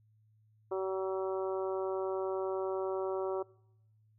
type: harmonic tone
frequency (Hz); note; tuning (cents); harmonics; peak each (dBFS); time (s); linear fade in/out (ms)
190; F#3; +46; 2 / 3 / 4 / 5 / 6 / 7; -33 / -39 / -44 / -44 / -46 / -49; 0.71-3.43; 10
effects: noise-tail reverb RT60 0.8 s tail -24 dB re dry + added 108 Hz sine -64 dBFS peak until 4.18 s